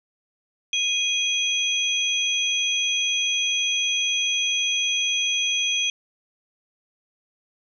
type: tone cluster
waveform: sine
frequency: 2485 / 3292 / 6120 Hz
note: D#7 / G#7 / G8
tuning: -3 / -16 / -42 cents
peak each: -25 / -23 / -29 dBFS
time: 0.73-5.9 s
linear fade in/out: 2 ms
effects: none